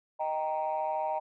sine chord, Eb major, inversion none, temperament equal, 622.3 / 784 / 932.3 Hz, Eb5 / G5 / Bb5, 0 / 0 / 0 cents, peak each -32 dBFS, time 0.19-1.2 s, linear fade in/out 20 ms, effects tanh soft clip ceiling -23 dBFS

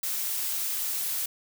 blue noise, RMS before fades -30 dBFS, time 0.03-1.26 s, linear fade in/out 5 ms, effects none

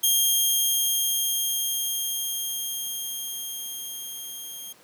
10% pulse tone with level ramp, 3219 Hz, G7, 45 cents sharp, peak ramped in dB -10 to -28 dBFS, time 0.03-4.73 s, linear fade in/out 10 ms, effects pink hiss -54 dBFS RMS until 4.83 s + high-pass 200 Hz 12 dB/octave

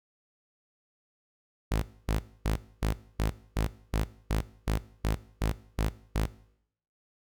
sawtooth tone bursts, 53.3 Hz, G#1, 46 cents sharp, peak -21 dBFS, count 13, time 1.71-6.26 s, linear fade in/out 10 ms, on 110 ms, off 260 ms, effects noise-tail reverb RT60 0.7 s tail -18 dB re dry

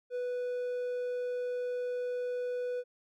triangle tone, 493.9 Hz, B4, in tune, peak -30 dBFS, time 0.1-2.84 s, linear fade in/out 50 ms, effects none

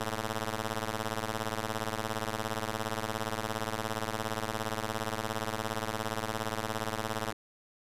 5% pulse ring-modulated tone, 109.8 Hz, A2, 3 cents flat, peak -18 dBFS, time 0-7.33 s, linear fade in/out 5 ms, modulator 338 Hz, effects resampled to 32000 Hz

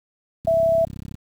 click train, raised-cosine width 5 ms, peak -20 dBFS, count 24, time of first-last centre 0.45-1.143 s, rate 33.2 Hz
sine tone, 659.3 Hz, E5, in tune, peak -15 dBFS, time 0.47-0.85 s, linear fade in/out 5 ms
effects high-pass 80 Hz 12 dB/octave + 8-bit

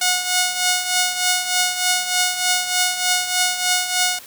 5% pulse tone with tremolo, 727 Hz, F#5, 31 cents flat, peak -3 dBFS, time 0.01-4.19 s, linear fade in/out 5 ms, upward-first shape triangle, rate 3.3 Hz, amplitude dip 70%, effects white hiss -41 dBFS RMS until 4.26 s

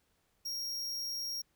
45% pulse tone, 5590 Hz, F8, 1 cent sharp, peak -36 dBFS, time 0.45-1.42 s, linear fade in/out 10 ms, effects pink hiss -75 dBFS RMS until 1.55 s

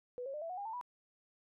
sine tone with pitch steps, 493.9 / 544.9 / 601.1 / 663.1 / 731.5 / 807 / 890.3 / 982.1 Hz, B4 / C#5 / D5 / E5 / F#5 / G#5 / A5 / B5, 0 / -30 / +40 / +10 / -20 / -50 / +20 / -10 cents, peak -39 dBFS, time 0.18-0.812 s, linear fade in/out 0 ms, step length 79 ms, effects none

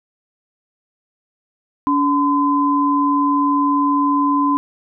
sine tone pair together, 285.5 / 1020.3 Hz, D4 / C6, -49 / -44 cents, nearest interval octave + minor seventh, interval 2205 cents, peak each -16 dBFS, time 1.87-4.57 s, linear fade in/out 0 ms, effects none

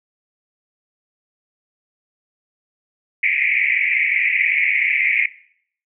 white band-pass noise, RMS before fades -18 dBFS, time 3.23-5.26 s, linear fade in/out 5 ms, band 2000 to 2400 Hz, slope 96 dB/octave, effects noise-tail reverb RT60 0.6 s tail -18 dB re dry

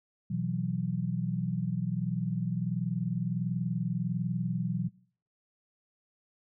sine chord, B suspended fourth, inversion none, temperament equal, 123.47 / 164.81 / 185 Hz, B2 / E3 / F#3, 0 / 0 / 0 cents, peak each -34 / -33 / -32 dBFS, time 0.3-4.89 s, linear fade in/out 10 ms, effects noise-tail reverb RT60 0.5 s tail -21 dB re dry

